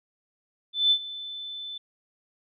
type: tone with ADSR envelope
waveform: sine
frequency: 3520 Hz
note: A7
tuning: in tune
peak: -16 dBFS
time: 0.73-1.78 s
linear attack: 180 ms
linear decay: 72 ms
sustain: -18 dB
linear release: 6 ms
effects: none